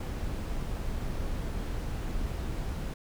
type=noise; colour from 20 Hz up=brown; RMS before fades=-33 dBFS; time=0-2.94 s; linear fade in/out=5 ms; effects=none